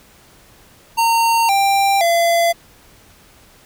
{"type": "tone with pitch steps", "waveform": "square", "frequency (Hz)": [918, 790, 679.8], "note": ["A#5", "G5", "F5"], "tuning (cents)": [-27, 13, -47], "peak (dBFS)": -13, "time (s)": [0.97, 2.53], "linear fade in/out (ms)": 20, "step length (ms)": 520, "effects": ["pink hiss -48 dBFS RMS until 3.65 s"]}